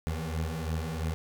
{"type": "beating tone pair", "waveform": "25% pulse", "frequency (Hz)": [79, 82], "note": ["D#2", "E2"], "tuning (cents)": [27, -9], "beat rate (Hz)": 3, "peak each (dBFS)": [-29, -31], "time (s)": [0.07, 1.14], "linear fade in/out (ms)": 0, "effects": []}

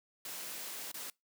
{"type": "noise with dropouts", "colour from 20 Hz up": "white", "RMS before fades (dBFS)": -43, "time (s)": [0.25, 1.1], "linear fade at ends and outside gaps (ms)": 2, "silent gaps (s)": [0.916, 0.942], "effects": ["noise-tail reverb RT60 0.2 s tail -24 dB re dry", "high-pass 200 Hz 12 dB/octave"]}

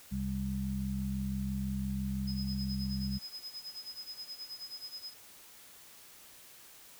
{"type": "harmonic tone", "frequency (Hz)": 66, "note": "C2", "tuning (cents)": 16, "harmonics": [1, 2, 3], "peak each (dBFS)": [-38, -40, -34], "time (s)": [0.11, 3.19], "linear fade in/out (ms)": 20}
{"type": "tone with tremolo", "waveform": "sine", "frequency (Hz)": 5060, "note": "D#8", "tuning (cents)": 28, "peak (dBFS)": -39, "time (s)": [2.27, 5.14], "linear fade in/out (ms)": 10, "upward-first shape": "sine", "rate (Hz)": 9.4, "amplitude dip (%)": 85}
{"effects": ["white hiss -55 dBFS RMS until 6.99 s"]}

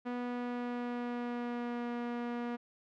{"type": "tone with pitch glide", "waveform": "sawtooth", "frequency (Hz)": [244.8, 239.5], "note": ["B3", "A#3"], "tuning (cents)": [-15, 47], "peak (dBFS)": -31, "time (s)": [0.05, 2.57], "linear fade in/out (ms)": 20, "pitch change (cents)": -38, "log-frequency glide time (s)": [0.17, 1.89], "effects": ["low-pass 2000 Hz 12 dB/octave"]}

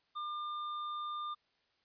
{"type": "tone with hard clipping", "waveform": "sine", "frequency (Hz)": 1200, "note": "D6", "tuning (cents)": 37, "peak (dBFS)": -39, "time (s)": [0.15, 1.35], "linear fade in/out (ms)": 20, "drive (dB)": 9, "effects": ["white hiss -75 dBFS RMS until 1.84 s", "resampled to 11025 Hz"]}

